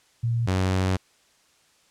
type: tone pair in turn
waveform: sine / sawtooth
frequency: 116.8 / 93.54 Hz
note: A#2 / F#2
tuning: +4 / +19 cents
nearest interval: major third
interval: 385 cents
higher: first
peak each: -21 / -17 dBFS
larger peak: second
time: 0.23-0.47 / 0.47-0.97 s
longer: second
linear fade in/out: 10 ms
effects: white hiss -61 dBFS RMS until 1.9 s + low-pass 8000 Hz 12 dB/octave